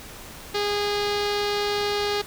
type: tone with low-pass filter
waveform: sawtooth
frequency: 411 Hz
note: G#4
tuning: 18 cents flat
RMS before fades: -25 dBFS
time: 0.54-2.22 s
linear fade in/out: 10 ms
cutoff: 4400 Hz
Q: 2.9
effects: pink hiss -41 dBFS RMS until 2.26 s